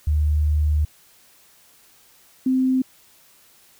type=tone pair in turn; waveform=sine; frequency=75.4 / 259.5 Hz; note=D2 / C4; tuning=+46 / -14 cents; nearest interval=octave + major sixth; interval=2140 cents; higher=second; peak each=-16 dBFS; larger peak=neither; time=0.07-0.85 / 2.46-2.82 s; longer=first; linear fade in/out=5 ms; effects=white hiss -54 dBFS RMS until 3.79 s